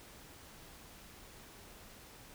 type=silence; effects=pink hiss -55 dBFS RMS until 2.34 s